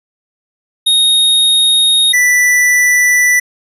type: tone pair in turn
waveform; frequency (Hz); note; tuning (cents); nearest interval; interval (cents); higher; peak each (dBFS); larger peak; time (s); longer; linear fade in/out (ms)
square; 3729 / 1975.4; A#7 / B6; 0 / 0; major seventh; 1100; first; -8; neither; 0.86-2.13 / 2.13-3.4; neither; 10
effects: resampled to 32000 Hz